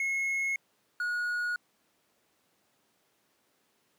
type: tone pair in turn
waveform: triangle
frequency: 2172 / 1449.6 Hz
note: C#7 / F#6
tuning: -36 / -36 cents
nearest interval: perfect fifth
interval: 700 cents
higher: first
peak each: -26 / -27 dBFS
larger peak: first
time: 0-0.56 / 1-1.56 s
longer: neither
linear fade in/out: 2 ms
effects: pink hiss -71 dBFS RMS until 3.98 s + high-pass 200 Hz 12 dB/octave